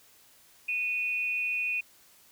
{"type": "tone pair together", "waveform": "sine", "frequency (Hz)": [2480, 2693], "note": ["D#7", "E7"], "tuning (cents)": [-6, 36], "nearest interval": "minor second", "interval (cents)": 142, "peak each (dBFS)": [-28, -35], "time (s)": [0.68, 1.81], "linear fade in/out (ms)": 10, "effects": ["white hiss -59 dBFS RMS until 2.31 s"]}